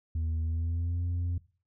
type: tone with pitch glide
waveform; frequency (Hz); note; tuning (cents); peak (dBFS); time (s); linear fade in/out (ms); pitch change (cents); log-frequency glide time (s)
sine; 80.5 to 87.28; E2 to F2; -41 to -1; -25; 0.15-1.38; 5; +140; 0.42-1.02
effects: noise-tail reverb RT60 0.4 s tail -21 dB re dry + tanh soft clip ceiling -27 dBFS